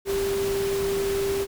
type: tone in noise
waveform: sine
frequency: 394.4 Hz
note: G4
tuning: 11 cents sharp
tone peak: -23 dBFS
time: 0.05-1.47 s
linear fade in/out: 50 ms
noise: pink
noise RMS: -33 dBFS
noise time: 0.05-1.47 s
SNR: +7 dB
effects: none